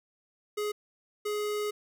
square tone bursts at uneven times, 418.5 Hz, G#4, 13 cents sharp, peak -30 dBFS, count 2, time 0.57-0.72 / 1.25-1.71 s, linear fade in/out 10 ms, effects none

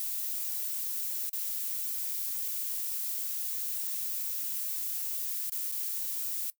violet noise with dropouts, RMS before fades -34 dBFS, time 0-6.5 s, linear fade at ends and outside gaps 0 ms, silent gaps 1.294-1.331 / 5.497-5.52 / 5.716-5.722 s, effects noise-tail reverb RT60 0.1 s tail -19 dB re dry

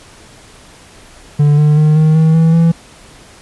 triangle tone with pitch steps, 146.7 / 149.78 / 152.93 / 156.14 / 159.42 / 162.77 / 166.19 Hz, D3 / D3 / D#3 / D#3 / D#3 / E3 / E3, -2 / +34 / -30 / +6 / +42 / -22 / +14 cents, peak -4 dBFS, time 1.39-2.72 s, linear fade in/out 10 ms, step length 190 ms, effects pink hiss -40 dBFS RMS until 3.41 s + resampled to 24000 Hz

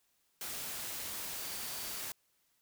sine tone in noise, 4618 Hz, D8, 30 cents flat, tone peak -51 dBFS, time 1.37-2 s, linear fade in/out 2 ms, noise white, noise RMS -41 dBFS, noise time 0.41-2.12 s, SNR -13 dB, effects white hiss -75 dBFS RMS until 2.61 s

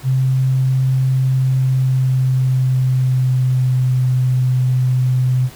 sine tone with pitch glide, 131 to 127.49 Hz, C3 to C3, +2 to -45 cents, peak -12 dBFS, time 0.03-5.5 s, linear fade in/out 50 ms, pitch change -47 cents, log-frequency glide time 1.4-4.09 s, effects pink hiss -40 dBFS RMS until 5.55 s

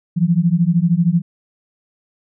sine beating tone pair, 164.81 / 177.81 Hz, E3 / F3, 0 / +31 cents, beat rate 13 Hz, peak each -15 dBFS, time 0.16-1.22 s, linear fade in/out 20 ms, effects none

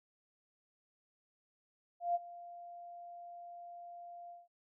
sine tone with ADSR envelope, 696 Hz, F5, 6 cents flat, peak -28 dBFS, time 2-4.48 s, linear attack 150 ms, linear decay 29 ms, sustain -19 dB, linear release 180 ms, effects none

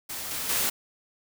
white noise with level steps, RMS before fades -35 / -32 / -26 dBFS, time 0.09-0.7 s, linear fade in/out 10 ms, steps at 0.31 / 0.49 s, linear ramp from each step 2 ms, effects none

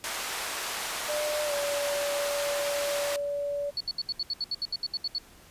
pink band-pass noise, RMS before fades -34 dBFS, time 0.04-3.16 s, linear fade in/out 0 ms, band 710 to 13000 Hz, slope 12 dB/octave
sine tone with pitch glide, 599 to 573.9 Hz, D5 to D5, +34 to -40 cents, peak -28 dBFS, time 1.08-3.71 s, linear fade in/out 20 ms, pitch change -74 cents, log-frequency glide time 1.45-1.53 s
sine tone bursts, 4418 Hz, C#8, 7 cents flat, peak -27 dBFS, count 14, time 3.77-5.183 s, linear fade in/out 2 ms, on 35 ms, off 71 ms
effects pink hiss -54 dBFS RMS until 5.5 s + resampled to 32000 Hz

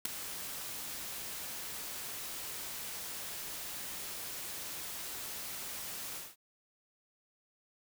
white noise with ADSR envelope, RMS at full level -27 dBFS, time 0.05-6.36 s, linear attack 6 ms, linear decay 3 ms, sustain -15 dB, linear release 200 ms, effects none

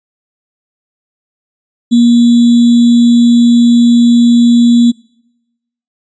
sine tone with sample-and-hold, 237.1 Hz, A#3, 30 cents sharp, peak -3 dBFS, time 1.91-4.92 s, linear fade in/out 20 ms, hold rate 3675 Hz, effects noise-tail reverb RT60 1.0 s tail -26 dB re dry + resampled to 16000 Hz

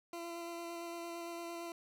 20% pulse tone with vibrato, 340 Hz, F4, 46 cents flat, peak -37 dBFS, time 0.13-1.72 s, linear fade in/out 2 ms, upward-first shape square, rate 8.8 Hz, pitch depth 10 cents each way, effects none

